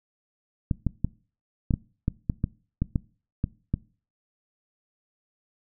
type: clicks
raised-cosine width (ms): 5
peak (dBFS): -11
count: 12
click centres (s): 0.712 / 0.867 / 1.046 / 1.708 / 1.739 / 2.081 / 2.298 / 2.441 / 2.82 / 2.958 / 3.441 / 3.74
effects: noise-tail reverb RT60 0.4 s tail -22 dB re dry